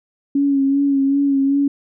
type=tone with vibrato; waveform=sine; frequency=277.2 Hz; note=C#4; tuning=in tune; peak=-13 dBFS; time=0.35-1.68 s; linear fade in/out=5 ms; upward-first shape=sine; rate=2.6 Hz; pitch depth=33 cents each way; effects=none